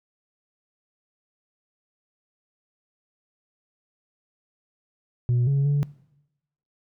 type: tone with pitch steps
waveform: sine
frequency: 121.9 / 139.2 / 143.6 Hz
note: B2 / C#3 / D3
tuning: -22 / +8 / -39 cents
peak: -16 dBFS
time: 5.29-5.83 s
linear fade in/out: 0 ms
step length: 180 ms
effects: noise-tail reverb RT60 0.9 s tail -22 dB re dry + tanh soft clip ceiling -17 dBFS